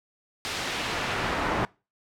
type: noise with band-pass filter sweep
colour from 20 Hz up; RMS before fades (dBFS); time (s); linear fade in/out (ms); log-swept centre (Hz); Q
brown; -29; 0.45-1.65; 0; 4600 to 1100; 0.71
effects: noise-tail reverb RT60 0.3 s tail -24 dB re dry